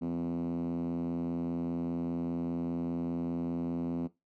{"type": "tone with band-pass filter", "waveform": "5% pulse", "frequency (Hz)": 85, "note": "F2", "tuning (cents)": -46, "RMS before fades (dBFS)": -34, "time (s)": [0.01, 4.08], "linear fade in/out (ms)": 20, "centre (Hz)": 220, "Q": 9.8, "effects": ["noise-tail reverb RT60 0.2 s tail -17 dB re dry"]}